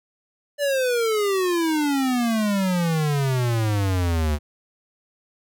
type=exponential sweep; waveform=square; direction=down; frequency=587.3 to 72.7 Hz; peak=-20 dBFS; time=0.58-4.39 s; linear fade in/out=50 ms; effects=none